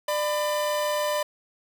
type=tone pair together; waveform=45% pulse; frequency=596 / 1002.3 Hz; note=D5 / B5; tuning=+25 / +25 cents; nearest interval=major sixth; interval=900 cents; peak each=-25 / -29 dBFS; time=0.08-1.23 s; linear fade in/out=5 ms; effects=none